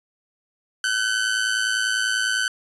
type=tone with amplitude modulation; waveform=sawtooth; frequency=1517 Hz; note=F#6; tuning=43 cents sharp; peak=-14 dBFS; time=0.84-2.48 s; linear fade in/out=2 ms; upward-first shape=sine; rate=110 Hz; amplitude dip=60%; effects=resampled to 24000 Hz